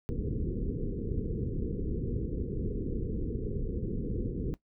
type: low-pass noise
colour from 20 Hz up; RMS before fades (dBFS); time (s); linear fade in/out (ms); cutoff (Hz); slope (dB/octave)
pink; -33; 0.09-4.54; 0; 480; 96
effects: noise-tail reverb RT60 0.1 s tail -17 dB re dry